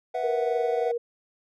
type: chord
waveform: triangle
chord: B suspended fourth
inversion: none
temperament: equal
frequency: 493.9 / 659.3 / 740 Hz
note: B4 / E5 / F#5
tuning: 0 / 0 / 0 cents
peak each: -29 / -29 / -28 dBFS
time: 0.14-0.92 s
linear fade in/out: 10 ms
type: tone with vibrato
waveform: sine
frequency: 471.1 Hz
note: A#4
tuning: 18 cents sharp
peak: -25 dBFS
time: 0.23-0.98 s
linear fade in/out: 10 ms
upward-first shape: sine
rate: 10 Hz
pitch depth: 9 cents each way
effects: none